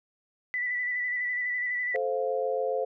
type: tone with vibrato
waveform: sine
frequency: 1975.5 Hz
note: B6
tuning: in tune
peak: -27 dBFS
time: 0.54-1.96 s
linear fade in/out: 0 ms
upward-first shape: square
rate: 12 Hz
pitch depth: 22 cents each way
type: chord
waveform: sine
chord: F major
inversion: first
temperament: just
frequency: 436.5 / 523.8 / 698.5 Hz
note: A4 / C5 / F5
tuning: -14 / +2 / 0 cents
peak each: -31 / -28 / -33 dBFS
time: 1.94-2.85 s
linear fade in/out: 10 ms
effects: none